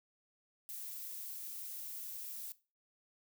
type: noise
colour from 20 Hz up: violet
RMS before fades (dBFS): -45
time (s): 0.69-2.52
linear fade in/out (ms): 0
effects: noise-tail reverb RT60 0.3 s tail -17 dB re dry